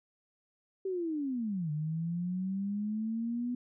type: linear two-way sweep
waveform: sine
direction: down then up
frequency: 390 to 148.5 to 247.4 Hz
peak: -31 dBFS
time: 0.85-3.55 s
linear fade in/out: 5 ms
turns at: 1.71 s
effects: none